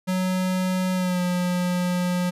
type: tone with pitch glide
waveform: square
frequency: 185 to 179.01 Hz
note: F#3 to F3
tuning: 0 to +43 cents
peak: -22 dBFS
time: 0.07-2.31 s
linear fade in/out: 20 ms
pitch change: -57 cents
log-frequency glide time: 0.94-1.21 s
effects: resampled to 32000 Hz